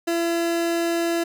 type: tone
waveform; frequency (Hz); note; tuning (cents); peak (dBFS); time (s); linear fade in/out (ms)
30% pulse; 337.5; E4; +41; -18; 0.07-1.24; 10
effects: none